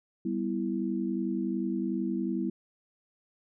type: chord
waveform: sine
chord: E minor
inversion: first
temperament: equal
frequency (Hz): 196 / 246.9 / 329.6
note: G3 / B3 / E4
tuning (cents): 0 / 0 / 0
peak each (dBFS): -32 / -33 / -32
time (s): 0.25-2.5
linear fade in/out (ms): 5
effects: none